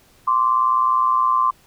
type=tone pair together; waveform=sine; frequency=1043.4 / 1163 Hz; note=C6 / D6; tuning=-5 / -17 cents; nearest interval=major second; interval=188 cents; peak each=-16 / -19 dBFS; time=0.27-1.51 s; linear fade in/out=10 ms; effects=pink hiss -54 dBFS RMS until 1.66 s